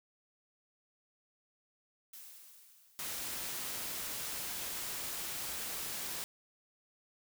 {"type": "noise with exponential decay", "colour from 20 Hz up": "blue", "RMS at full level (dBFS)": -49, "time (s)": [2.13, 4.07], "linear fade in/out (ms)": 5, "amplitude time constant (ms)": 420}
{"type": "noise", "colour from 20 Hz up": "white", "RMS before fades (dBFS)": -40, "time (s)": [2.99, 6.24], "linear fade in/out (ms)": 0}
{"effects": []}